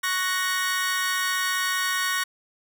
sawtooth chord, F# major, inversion second, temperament equal, 1108.7 / 1480 / 1864.7 Hz, C#6 / F#6 / A#6, 0 / 0 / 0 cents, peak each -25 / -25 / -23 dBFS, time 0.03-2.24 s, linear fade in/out 10 ms, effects none

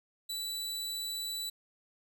sawtooth tone, 3957 Hz, B7, 3 cents sharp, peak -32 dBFS, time 0.29-1.5 s, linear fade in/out 10 ms, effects none

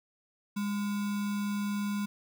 sine tone with sample-and-hold, 204.2 Hz, G#3, 29 cents flat, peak -29 dBFS, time 0.56-2.06 s, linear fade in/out 10 ms, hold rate 1225 Hz, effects none

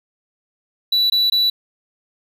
triangle tone bursts, 3949 Hz, B7, 1 cent flat, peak -12 dBFS, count 3, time 0.92-1.5 s, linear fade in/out 5 ms, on 180 ms, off 20 ms, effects none

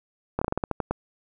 slowing click train, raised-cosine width 1 ms, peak -11 dBFS, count 10, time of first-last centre 0.39-0.91 s, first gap 25 ms, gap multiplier 1.2, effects none

